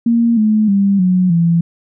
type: tone with pitch steps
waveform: sine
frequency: 233.1 / 215 / 198.29 / 182.89 / 168.68 Hz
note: A#3 / A3 / G3 / F#3 / E3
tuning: 0 / -40 / +20 / -20 / +40 cents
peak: -9 dBFS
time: 0.06-1.61 s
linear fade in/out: 5 ms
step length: 310 ms
effects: none